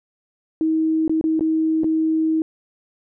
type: tone with dropouts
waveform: sine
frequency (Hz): 318.2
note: D#4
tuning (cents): +39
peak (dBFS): -16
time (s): 0.61-2.42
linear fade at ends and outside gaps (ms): 1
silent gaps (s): 1.079-1.095 / 1.212-1.24 / 1.394-1.408 / 1.835-1.843
effects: none